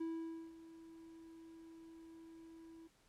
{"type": "tone with ADSR envelope", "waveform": "triangle", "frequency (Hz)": 327.6, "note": "E4", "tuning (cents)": -11, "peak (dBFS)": -36, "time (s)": [0, 2.88], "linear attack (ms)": 10, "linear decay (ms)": 510, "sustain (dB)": -16, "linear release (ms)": 15, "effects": ["pink hiss -72 dBFS RMS until 3.08 s", "low-pass 11000 Hz 12 dB/octave"]}